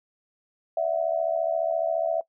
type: tone with amplitude modulation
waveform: sine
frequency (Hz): 659.3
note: E5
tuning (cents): 0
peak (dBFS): -18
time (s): 0.77-2.21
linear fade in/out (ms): 5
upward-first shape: sine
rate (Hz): 74.5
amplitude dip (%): 85
effects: noise-tail reverb RT60 0.1 s tail -21 dB re dry